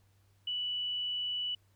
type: tone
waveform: sine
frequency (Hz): 2960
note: F#7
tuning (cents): 0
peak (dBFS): -32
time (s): 0.47-1.55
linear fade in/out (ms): 5
effects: added 98 Hz sine -65 dBFS peak until 1.75 s + pink hiss -73 dBFS RMS until 1.75 s